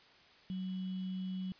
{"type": "tone with sample-and-hold", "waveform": "sine", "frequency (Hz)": 186.8, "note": "F#3", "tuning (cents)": 17, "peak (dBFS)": -36, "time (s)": [0.5, 1.52], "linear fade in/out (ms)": 0, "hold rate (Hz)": 3150, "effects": ["white hiss -61 dBFS RMS until 1.59 s", "resampled to 11025 Hz"]}